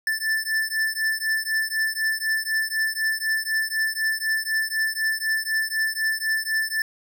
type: beating tone pair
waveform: square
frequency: 1760 / 1764 Hz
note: A6 / A6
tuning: 0 / +4 cents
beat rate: 4 Hz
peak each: -26 dBFS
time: 0.07-6.82 s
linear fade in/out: 2 ms
effects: none